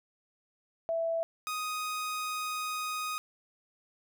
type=tone pair in turn; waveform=sine / sawtooth; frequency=661 / 1247.8 Hz; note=E5 / D#6; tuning=+5 / +5 cents; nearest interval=major seventh; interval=1100 cents; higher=second; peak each=-28 / -29 dBFS; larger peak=first; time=0.89-1.23 / 1.47-3.18 s; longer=second; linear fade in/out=0 ms; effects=none